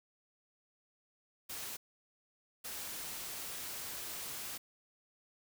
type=noise bursts at uneven times; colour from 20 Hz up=white; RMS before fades=-43 dBFS; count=2; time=1.49-1.77 / 2.64-4.58 s; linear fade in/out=10 ms; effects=none